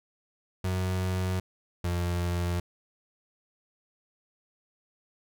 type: tone pair in turn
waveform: 35% pulse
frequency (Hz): 92.5 / 87.51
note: F#2 / F2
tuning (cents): 0 / +4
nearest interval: minor second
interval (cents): 96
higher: first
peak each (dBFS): -25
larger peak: neither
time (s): 0.64-1.4 / 1.84-2.6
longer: neither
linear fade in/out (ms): 5
effects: none